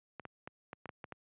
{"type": "clicks", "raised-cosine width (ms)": 0.5, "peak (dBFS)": -28, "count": 8, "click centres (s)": [0.197, 0.253, 0.475, 0.731, 0.857, 0.892, 1.042, 1.123], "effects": ["high-pass 100 Hz 12 dB/octave", "resampled to 8000 Hz"]}